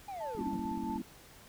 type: linear sweep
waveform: triangle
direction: down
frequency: 829 to 149.5 Hz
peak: -37 dBFS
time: 0.08-0.57 s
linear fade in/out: 5 ms
type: tone with tremolo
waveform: sine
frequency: 880 Hz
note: A5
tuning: in tune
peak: -37 dBFS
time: 0.2-0.98 s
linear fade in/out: 10 ms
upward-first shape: sine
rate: 4.5 Hz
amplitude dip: 50%
type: click train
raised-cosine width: 5 ms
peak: -35 dBFS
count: 11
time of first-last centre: 0.35-0.96 s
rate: 16.4 Hz
type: chord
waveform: sine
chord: G diminished seventh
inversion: none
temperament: equal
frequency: 196 / 233.1 / 277.2 / 329.6 Hz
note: G3 / Bb3 / Db4 / Fb4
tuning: 0 / 0 / 0 / 0 cents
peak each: -41 / -39 / -41 / -41 dBFS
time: 0.37-1.02 s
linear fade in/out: 5 ms
effects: pink hiss -56 dBFS RMS until 1.48 s